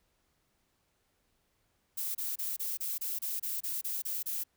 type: noise bursts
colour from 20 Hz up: violet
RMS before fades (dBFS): -35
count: 12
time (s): 1.97-4.438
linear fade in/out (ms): 10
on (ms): 180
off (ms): 28
effects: pink hiss -75 dBFS RMS until 4.56 s